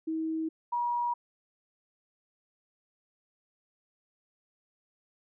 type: tone pair in turn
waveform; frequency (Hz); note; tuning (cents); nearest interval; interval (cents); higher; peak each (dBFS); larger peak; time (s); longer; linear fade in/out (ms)
sine; 320 / 958.9; D#4 / A#5; +49 / +49; octave + perfect fifth; 1900; second; -29 / -27; second; 0.07-0.49 / 0.72-1.14; neither; 10
effects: none